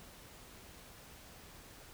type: silence
effects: pink hiss -55 dBFS RMS until 1.93 s

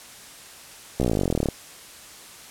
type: slowing click train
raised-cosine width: 2 ms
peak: -9 dBFS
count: 24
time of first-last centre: 1-1.487 s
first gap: 15 ms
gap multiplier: 1.03
effects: white hiss -44 dBFS RMS until 2.5 s + low-pass 11000 Hz 12 dB/octave

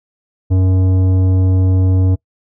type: tone with tanh clipping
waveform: sine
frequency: 93.3 Hz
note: F#2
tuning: 15 cents sharp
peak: -11 dBFS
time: 0.5-2.16 s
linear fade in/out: 20 ms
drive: 12 dB
effects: noise-tail reverb RT60 0.1 s tail -23 dB re dry

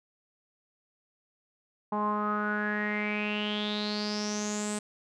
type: tone with low-pass filter sweep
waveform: sawtooth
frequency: 209.4 Hz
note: G#3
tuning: 15 cents sharp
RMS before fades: -31 dBFS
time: 1.92-4.79 s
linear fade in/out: 5 ms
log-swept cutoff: 940 to 8400 Hz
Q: 9.2
effects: none

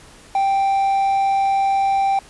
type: tone with quantisation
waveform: triangle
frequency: 784 Hz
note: G5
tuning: in tune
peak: -13 dBFS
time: 0.35-2.19 s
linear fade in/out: 2 ms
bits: 7
effects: pink hiss -45 dBFS RMS until 2.29 s + resampled to 24000 Hz

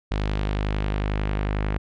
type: tone with low-pass filter sweep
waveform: sawtooth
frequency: 51.1 Hz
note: G#1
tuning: 27 cents flat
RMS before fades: -25 dBFS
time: 0.11-1.78 s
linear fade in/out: 5 ms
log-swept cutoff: 3800 to 2200 Hz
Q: 1.3
effects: none

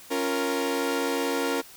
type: chord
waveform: sawtooth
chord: Bb minor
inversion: first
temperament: equal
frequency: 277.2 / 349.2 / 466.2 Hz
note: Db4 / F4 / Bb4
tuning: 0 / 0 / 0 cents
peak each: -25 / -28 / -24 dBFS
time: 0.1-1.62 s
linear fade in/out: 20 ms
effects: white hiss -48 dBFS RMS until 1.76 s

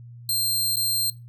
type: tone with dropouts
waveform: 15% pulse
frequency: 4170 Hz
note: C8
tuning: 7 cents flat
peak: -15 dBFS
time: 0.29-1.1 s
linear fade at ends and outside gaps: 2 ms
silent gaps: 0.759-0.768 s
effects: noise-tail reverb RT60 0.2 s tail -17 dB re dry + added 119 Hz sine -40 dBFS peak until 1.28 s

